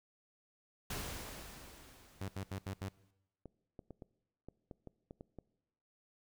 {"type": "noise with exponential decay", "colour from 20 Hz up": "pink", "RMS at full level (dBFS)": -40, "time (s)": [0.9, 3.11], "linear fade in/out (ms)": 5, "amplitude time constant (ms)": 480}
{"type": "tone bursts", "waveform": "sawtooth", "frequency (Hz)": 96.7, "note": "G2", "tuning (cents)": -23, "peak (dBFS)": -35, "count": 5, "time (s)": [2.21, 2.885], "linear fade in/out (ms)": 0, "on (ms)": 71, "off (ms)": 80}
{"type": "clicks", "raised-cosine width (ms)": 2, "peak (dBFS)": -35, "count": 10, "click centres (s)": [3.457, 3.792, 3.907, 4.022, 4.486, 4.712, 4.873, 5.109, 5.209, 5.387]}
{"effects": ["noise-tail reverb RT60 1.0 s tail -22 dB re dry"]}